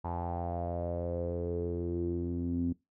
sawtooth tone with low-pass filter sweep, 86.4 Hz, F2, 18 cents flat, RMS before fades -34 dBFS, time 0.04-2.73 s, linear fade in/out 10 ms, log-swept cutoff 900 to 250 Hz, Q 7.3, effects noise-tail reverb RT60 0.2 s tail -21 dB re dry

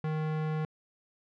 square tone, 155.56 Hz, D#3, in tune, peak -30 dBFS, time 0.04-0.65 s, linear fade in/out 2 ms, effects low-pass 2000 Hz 12 dB/octave

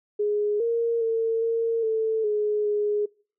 sine tone with pitch steps, 416.3 / 464.4 / 452.8 / 457.8 / 442.6 / 420.3 / 416.3 Hz, G#4 / A#4 / A4 / A#4 / A4 / G#4 / G#4, +4 / -7 / +50 / -31 / +10 / +21 / +4 cents, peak -21 dBFS, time 0.19-3.06 s, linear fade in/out 10 ms, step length 410 ms, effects noise-tail reverb RT60 0.5 s tail -26 dB re dry

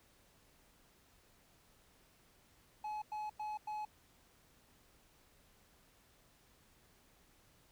triangle tone bursts, 850 Hz, G#5, 40 cents sharp, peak -37 dBFS, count 4, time 2.84-3.851 s, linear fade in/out 5 ms, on 180 ms, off 97 ms, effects pink hiss -68 dBFS RMS until 7.71 s

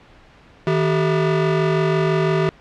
35% pulse ring-modulated tone, 270 Hz, C#4, 45 cents flat, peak -11 dBFS, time 0.67-2.49 s, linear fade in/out 0 ms, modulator 112 Hz, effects pink hiss -48 dBFS RMS until 2.6 s + low-pass 3000 Hz 12 dB/octave

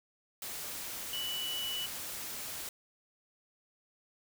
sine tone in noise, 2960 Hz, F#7, in tune, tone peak -35 dBFS, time 1.13-1.86 s, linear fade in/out 2 ms, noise white, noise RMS -41 dBFS, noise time 0.42-2.69 s, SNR +3 dB, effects none

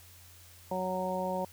harmonic tone, 185 Hz, F#3, in tune, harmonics 1 / 2 / 3 / 4 / 5, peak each -37 / -41 / -34 / -39 / -36 dBFS, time 0.71-1.45 s, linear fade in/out 5 ms, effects added 88 Hz sine -56 dBFS peak until 1.52 s + white hiss -56 dBFS RMS until 1.52 s

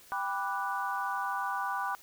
sine chord, G major seventh, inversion none, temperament equal with one note detuned, 789 / 987.8 / 1174.7 / 1480 Hz, G5 / B5 / D6 / F#6, +11 / 0 / 0 / 0 cents, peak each -36 / -35 / -36 / -37 dBFS, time 0.12-1.95 s, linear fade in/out 0 ms, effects white hiss -56 dBFS RMS until 2.02 s

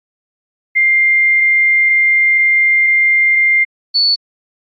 sine tone pair in turn, 2100 / 4450 Hz, C7 / C#8, +6 / +6 cents, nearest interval octave + minor second, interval 1300 cents, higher second, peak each -8 / -9 dBFS, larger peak first, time 0.75-3.65 / 3.94-4.16 s, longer first, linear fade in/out 20 ms, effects AAC 48 kbps

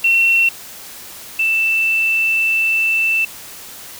sine tone pair in turn, 2714 / 2660 Hz, E7 / E7, +50 / +15 cents, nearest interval unison, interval 35 cents, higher first, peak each -10 / -13 dBFS, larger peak first, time 0.04-0.49 / 1.39-3.25 s, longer second, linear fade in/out 5 ms, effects white hiss -35 dBFS RMS until 3.99 s

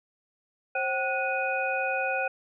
sine tone cluster, 533 / 764 / 1462 / 2492 Hz, C5 / G5 / F#6 / D#7, +32 / -45 / -21 / +2 cents, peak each -31 dBFS, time 0.75-2.28 s, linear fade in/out 5 ms, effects none

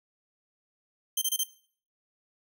10% pulse tone bursts, 3136 Hz, G7, in tune, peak -17 dBFS, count 4, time 1.17-1.436 s, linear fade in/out 5 ms, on 47 ms, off 26 ms, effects noise-tail reverb RT60 0.5 s tail -18 dB re dry

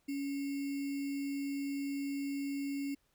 sine tone with sample-and-hold, 279.6 Hz, C#4, 15 cents sharp, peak -34 dBFS, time 0.08-2.95 s, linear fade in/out 10 ms, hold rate 2450 Hz, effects pink hiss -75 dBFS RMS until 3.14 s

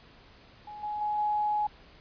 sine tone with level steps, 840 Hz, G#5, 19 cents sharp, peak -40 / -31 / -27 / -25 dBFS, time 0.67-1.67 s, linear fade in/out 5 ms, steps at 0.83 / 1.01 / 1.18 s, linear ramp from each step 5 ms, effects pink hiss -55 dBFS RMS until 2 s + resampled to 11025 Hz

